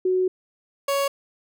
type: tone pair in turn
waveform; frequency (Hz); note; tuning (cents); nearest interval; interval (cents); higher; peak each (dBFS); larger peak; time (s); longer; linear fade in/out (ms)
sine / 30% pulse; 370 / 557.3; F#4 / C#5; 0 / +9; perfect fifth; 709; second; -18; neither; 0.05-0.28 / 0.88-1.08; first; 5
effects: none